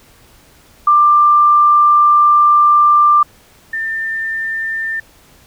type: tone pair in turn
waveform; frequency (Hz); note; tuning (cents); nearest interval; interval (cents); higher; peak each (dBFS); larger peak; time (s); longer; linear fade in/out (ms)
sine; 1186 / 1794.9; D6 / A6; +17 / +34; perfect fifth; 717; second; -6 / -17; first; 0.87-3.23 / 3.73-5; first; 5
effects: pink hiss -47 dBFS RMS until 5.46 s